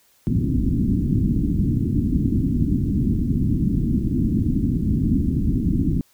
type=low-pass noise; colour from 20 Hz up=white; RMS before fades=-20 dBFS; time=0.27-6.01 s; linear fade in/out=0 ms; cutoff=290 Hz; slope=48 dB/octave; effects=white hiss -59 dBFS RMS until 6.13 s